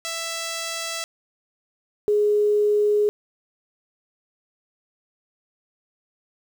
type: tone pair in turn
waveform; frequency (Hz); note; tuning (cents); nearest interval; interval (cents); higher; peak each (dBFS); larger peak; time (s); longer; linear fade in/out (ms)
5% pulse / sine; 662 / 417; E5 / G#4; +7 / +7; minor sixth; 800; first; -16; neither; 0.05-1.04 / 2.08-3.09; second; 0
effects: 8-bit